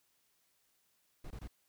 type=noise bursts; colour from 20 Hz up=brown; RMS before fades=-45 dBFS; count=3; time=1.24-1.477 s; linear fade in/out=5 ms; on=65 ms; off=21 ms; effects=white hiss -75 dBFS RMS until 1.68 s